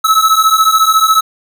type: beating tone pair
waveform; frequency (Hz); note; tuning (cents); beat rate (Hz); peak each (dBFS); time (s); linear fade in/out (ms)
square; 1293 / 1307; E6 / E6; -34 / -15; 14; -11; 0.04-1.21; 10
effects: none